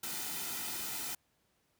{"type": "noise with comb filter", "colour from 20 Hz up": "white", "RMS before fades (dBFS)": -39, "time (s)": [0.03, 1.15], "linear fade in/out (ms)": 5, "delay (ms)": 1.8, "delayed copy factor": -0.6, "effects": ["pink hiss -75 dBFS RMS until 1.79 s", "high-pass 60 Hz 12 dB/octave"]}